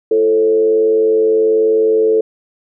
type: tone with frequency modulation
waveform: sine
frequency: 440 Hz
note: A4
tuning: in tune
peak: -9 dBFS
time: 0.11-2.21 s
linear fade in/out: 5 ms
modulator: 98.8 Hz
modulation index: 0.5
effects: none